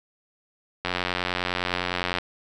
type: click train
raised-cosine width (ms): 0.3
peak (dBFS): -9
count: 121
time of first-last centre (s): 0.85-2.185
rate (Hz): 89.9
effects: none